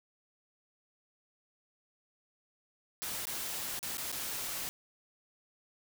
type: noise with dropouts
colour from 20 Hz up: white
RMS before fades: -38 dBFS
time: 3.02-4.69 s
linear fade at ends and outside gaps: 0 ms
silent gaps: 3.254-3.27 / 3.791-3.829 / 3.971-3.981 / 4.117-4.126 s
effects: none